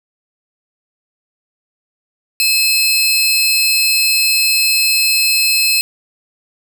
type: tone pair together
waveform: sawtooth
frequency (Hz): 2590 / 4165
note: E7 / C8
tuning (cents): -31 / -9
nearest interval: minor sixth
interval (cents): 822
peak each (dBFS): -11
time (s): 2.4-5.81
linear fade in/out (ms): 0
effects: 7-bit